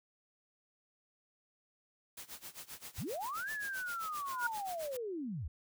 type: noise with tremolo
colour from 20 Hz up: white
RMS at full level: -46 dBFS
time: 2.17-4.97 s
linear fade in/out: 5 ms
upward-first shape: sine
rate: 7.6 Hz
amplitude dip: 90%
type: linear two-way sweep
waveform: sine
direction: up then down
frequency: 57.4 to 1760 to 57.4 Hz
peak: -37 dBFS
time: 2.98-5.48 s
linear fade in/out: 5 ms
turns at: 3.51 s
type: tone with exponential growth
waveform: sine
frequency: 1438 Hz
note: F#6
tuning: 50 cents flat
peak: -28 dBFS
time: 4.24-4.47 s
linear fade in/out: 5 ms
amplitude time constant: 49 ms
effects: none